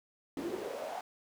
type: noise with high-pass filter sweep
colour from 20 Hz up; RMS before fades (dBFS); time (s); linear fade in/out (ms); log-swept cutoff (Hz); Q
brown; -39; 0.37-1.01; 2; 280 to 790; 6.4
effects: none